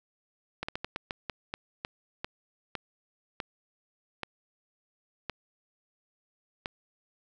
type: slowing click train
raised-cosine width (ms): 0.3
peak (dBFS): -17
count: 15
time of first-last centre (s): 0.63-6.659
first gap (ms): 55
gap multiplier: 1.28
effects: none